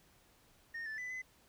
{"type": "tone with pitch steps", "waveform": "sine", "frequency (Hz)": [1841, 1753, 1996, 2025], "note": ["A#6", "A6", "B6", "B6"], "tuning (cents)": [-22, -7, 18, 43], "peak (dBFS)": -37, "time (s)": [0.74, 1.22], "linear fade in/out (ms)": 10, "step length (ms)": 120, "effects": ["tanh soft clip ceiling -39 dBFS", "pink hiss -67 dBFS RMS until 1.48 s"]}